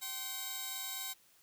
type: tone cluster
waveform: 5% pulse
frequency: 767 / 1053 / 3811 Hz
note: G5 / C6 / A#7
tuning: -38 / +11 / +38 cents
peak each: -34 / -34 / -33 dBFS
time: 0.01-1.14 s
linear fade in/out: 20 ms
effects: white hiss -66 dBFS RMS until 1.42 s